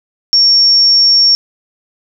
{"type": "tone", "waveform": "sine", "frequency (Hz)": 5500, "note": "F8", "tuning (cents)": -27, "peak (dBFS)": -5, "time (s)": [0.33, 1.35], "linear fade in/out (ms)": 0, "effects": []}